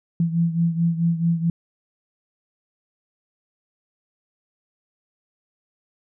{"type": "beating tone pair", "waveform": "sine", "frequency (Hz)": [166.8, 171.4], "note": ["E3", "F3"], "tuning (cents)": [21, -32], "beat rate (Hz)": 4.6, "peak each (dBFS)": [-19, -24], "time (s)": [0.2, 1.5], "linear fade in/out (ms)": 2, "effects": []}